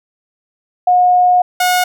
sine / sawtooth tone pair in turn, 722 / 725 Hz, F#5 / F#5, -43 / -35 cents, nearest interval unison, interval 8 cents, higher second, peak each -7 dBFS, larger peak neither, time 0.87-1.42 / 1.6-1.84 s, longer first, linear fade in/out 5 ms, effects none

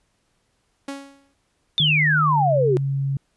sawtooth tone with exponential decay, 277.2 Hz, C#4, in tune, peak -23 dBFS, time 0.88-1.34 s, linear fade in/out 5 ms, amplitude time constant 100 ms
sine exponential sweep, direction down, 3640 to 352.6 Hz, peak -16 dBFS, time 1.78-2.77 s, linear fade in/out 0 ms
sine tone with pitch glide, 152.6 to 137.53 Hz, D#3 to C#3, -33 to -13 cents, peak -20 dBFS, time 1.8-3.17 s, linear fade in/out 2 ms, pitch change -180 cents, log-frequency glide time 2.3-2.55 s
effects pink hiss -68 dBFS RMS until 3.36 s + resampled to 24000 Hz

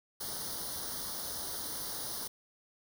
white noise with comb filter, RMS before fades -39 dBFS, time 0.2-2.28 s, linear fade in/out 10 ms, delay 0.2 ms, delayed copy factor +0.95, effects none

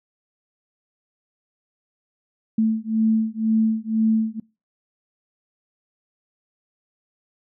sine beating tone pair, 220 / 222 Hz, A3 / A3, 0 / +16 cents, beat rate 2 Hz, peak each -21 dBFS, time 2.58-4.4 s, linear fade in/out 5 ms, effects noise-tail reverb RT60 0.3 s tail -24 dB re dry

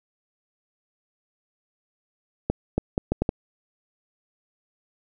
accelerating click train, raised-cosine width 2 ms, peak -8 dBFS, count 6, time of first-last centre 2.5-3.291 s, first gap 280 ms, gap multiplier 0.71, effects none

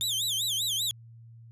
sawtooth tone with vibrato, 3491 Hz, A7, 14 cents flat, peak -24 dBFS, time 0.01-0.91 s, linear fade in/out 0 ms, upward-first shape sine, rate 5.1 Hz, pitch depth 220 cents each way, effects added 115 Hz sine -47 dBFS peak until 1.51 s + resampled to 32000 Hz

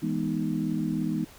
sine chord, E major seventh, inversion none, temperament equal with one note detuned, 164.81 / 207.7 / 244.8 / 311.1 Hz, E3 / G#3 / B3 / D#4, 0 / 0 / -15 / 0 cents, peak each -31 dBFS, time 0.02-1.25 s, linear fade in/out 10 ms, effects pink hiss -51 dBFS RMS until 1.38 s

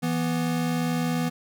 square tone pair together, 164.81 / 245 Hz, E3 / B3, 0 / -14 cents, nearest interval perfect fifth, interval 686 cents, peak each -27 dBFS, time 0.02-1.3 s, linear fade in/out 20 ms, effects none

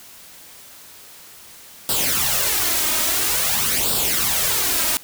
white noise with flanger, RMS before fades -20 dBFS, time 1.89-4.97 s, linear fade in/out 0 ms, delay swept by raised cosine 0.23 to 3.23 ms, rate 0.49 Hz, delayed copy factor +0.65, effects white hiss -43 dBFS RMS until 5.03 s

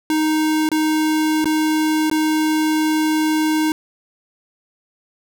square tone with dropouts, 311.1 Hz, D#4, in tune, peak -16 dBFS, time 0.1-3.72 s, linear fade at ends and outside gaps 1 ms, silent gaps 0.69-0.716 / 1.444-1.456 / 2.099-2.113 s, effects none

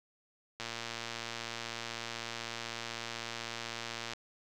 click train, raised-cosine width 0.2 ms, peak -21 dBFS, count 411, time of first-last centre 0.6-4.134 s, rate 116 Hz, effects none

